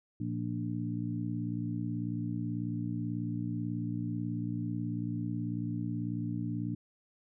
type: harmonic tone with a mistuned harmonic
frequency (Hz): 58.27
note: A#1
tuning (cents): 0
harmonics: 2 / 3 / 4 / 5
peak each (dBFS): -36 / -38 / -39 / -38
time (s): 0.2-6.75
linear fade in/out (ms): 5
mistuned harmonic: 5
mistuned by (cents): +22
effects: none